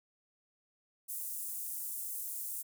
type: high-pass noise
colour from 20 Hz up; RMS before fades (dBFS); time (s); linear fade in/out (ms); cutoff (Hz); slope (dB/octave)
pink; -40; 1.08-2.63; 20; 9200; 24
effects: none